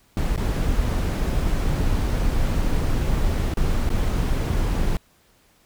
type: noise with dropouts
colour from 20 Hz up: brown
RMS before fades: -21 dBFS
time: 0.17-4.97 s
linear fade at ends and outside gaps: 1 ms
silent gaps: 0.362-0.376 / 3.539-3.571 / 3.892-3.902 s
effects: pink hiss -59 dBFS RMS until 5.65 s